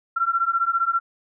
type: beating tone pair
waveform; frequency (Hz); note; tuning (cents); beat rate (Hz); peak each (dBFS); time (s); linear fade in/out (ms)
sine; 1354 / 1369; E6 / F6; +46 / -35; 15; -22; 0.16-1; 10
effects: none